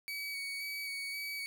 30% pulse tone with vibrato, 2258 Hz, C#7, 31 cents sharp, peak -35 dBFS, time 0.08-1.46 s, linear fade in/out 0 ms, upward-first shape square, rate 1.9 Hz, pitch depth 14 cents each way, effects none

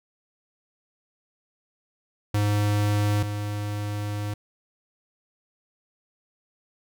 square tone pair in turn, 103.7 / 103.7 Hz, G#2 / G#2, -2 / -2 cents, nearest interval unison, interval 0 cents, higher neither, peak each -21 / -28 dBFS, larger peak first, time 2.34-3.23 / 3.23-4.34 s, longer second, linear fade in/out 5 ms, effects none

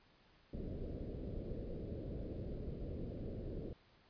pink low-pass noise, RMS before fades -44 dBFS, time 0.53-3.73 s, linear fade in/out 5 ms, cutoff 570 Hz, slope 48 dB/octave, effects pink hiss -68 dBFS RMS until 4.09 s + resampled to 11025 Hz

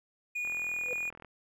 triangle tone, 2451 Hz, D#7, 27 cents flat, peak -30 dBFS, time 0.35-1.1 s, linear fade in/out 10 ms
click train, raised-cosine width 0.5 ms, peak -33 dBFS, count 34, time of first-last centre 0.45-1.247 s, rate 41.4 Hz
sine tone with exponential growth, 499.3 Hz, B4, 19 cents sharp, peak -31 dBFS, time 0.81-0.93 s, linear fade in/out 0 ms, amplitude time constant 25 ms
effects none

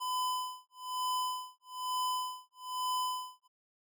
square tone with tremolo, 1008 Hz, B5, 35 cents sharp, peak -31 dBFS, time 0-3.48 s, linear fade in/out 20 ms, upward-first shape sine, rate 1.1 Hz, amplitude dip 100%, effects none

